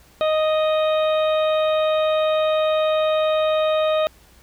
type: harmonic tone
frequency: 622.3 Hz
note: D#5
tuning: in tune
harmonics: 1 / 2 / 3 / 4 / 5 / 6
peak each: -17 / -26 / -38 / -33 / -37 / -32 dBFS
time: 0.21-4.07 s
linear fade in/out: 0 ms
effects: added 60 Hz sine -53 dBFS peak until 4.42 s + pink hiss -53 dBFS RMS until 4.42 s